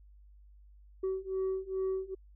sine beating tone pair, 378.6 / 381 Hz, F#4 / G4, +40 / -49 cents, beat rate 2.4 Hz, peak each -33 / -32 dBFS, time 1.03-2.15 s, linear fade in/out 10 ms, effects tanh soft clip ceiling -28 dBFS + added 50 Hz sine -54 dBFS peak until 2.35 s

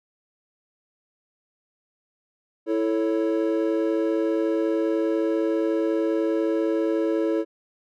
triangle chord, A major, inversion second, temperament equal, 329.6 / 440 / 554.4 Hz, E4 / A4 / C#5, 0 / 0 / 0 cents, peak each -21 / -24 / -26 dBFS, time 2.66-7.45 s, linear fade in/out 50 ms, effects none

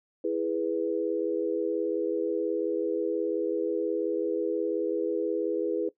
sine chord, E major, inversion none, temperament equal, 329.6 / 415.3 / 493.9 Hz, E4 / G#4 / B4, 0 / 0 / 0 cents, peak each -30 dBFS, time 0.24-5.89 s, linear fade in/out 5 ms, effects noise-tail reverb RT60 0.1 s tail -18 dB re dry

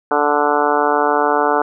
harmonic tone, 146.83 Hz, D3, in tune, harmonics 2 / 3 / 4 / 5 / 6 / 7 / 8 / 9 / 10, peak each -24 / -19 / -22 / -20 / -19 / -23 / -23 / -23 / -24 dBFS, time 0.11-1.62 s, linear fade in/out 2 ms, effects none

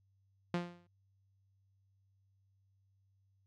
sawtooth tone with exponential decay, 174.61 Hz, F3, in tune, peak -26 dBFS, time 0.54-0.87 s, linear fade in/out 2 ms, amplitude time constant 71 ms, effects added 97 Hz sine -70 dBFS peak until 3.46 s + low-pass 4000 Hz 12 dB/octave

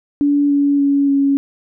sine tone with pitch steps, 287.2 / 284.1 / 281 / 277.9 Hz, D4 / C#4 / C#4 / C#4, -39 / +43 / +24 / +4 cents, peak -11 dBFS, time 0.21-1.37 s, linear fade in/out 0 ms, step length 290 ms, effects none

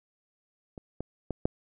clicks, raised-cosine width 2 ms, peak -28 / -21 / -18 / -11 dBFS, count 4, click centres 0.778 / 1.006 / 1.307 / 1.455 s, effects none

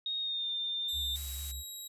sine tone with pitch glide, 3729 to 3606 Hz, A#7 to A7, 0 to +42 cents, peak -32 dBFS, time 0.06-1.16 s, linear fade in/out 2 ms, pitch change -58 cents, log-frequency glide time 0.2-0.49 s
15% pulse tone, 3838 Hz, A#7, 50 cents sharp, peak -34 dBFS, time 0.88-1.88 s, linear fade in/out 10 ms
sine tone with vibrato, 70 Hz, C#2, 18 cents sharp, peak -39 dBFS, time 0.92-1.64 s, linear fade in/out 50 ms, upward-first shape sine, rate 4.4 Hz, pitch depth 75 cents each way
blue noise, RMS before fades -43 dBFS, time 1.15-1.52 s, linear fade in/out 10 ms
effects resampled to 32000 Hz

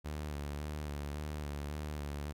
sawtooth tone with vibrato, 73.8 Hz, D2, 9 cents sharp, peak -34 dBFS, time 0.04-2.33 s, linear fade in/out 20 ms, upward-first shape square, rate 1.8 Hz, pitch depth 33 cents each way, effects none

